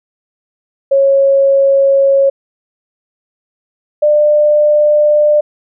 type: tone pair in turn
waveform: sine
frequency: 549 / 597.2 Hz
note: C#5 / D5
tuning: -17 / +29 cents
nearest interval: minor second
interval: 146 cents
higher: second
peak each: -6 dBFS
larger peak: neither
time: 0.91-2.3 / 4.02-5.41 s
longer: neither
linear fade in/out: 10 ms
effects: none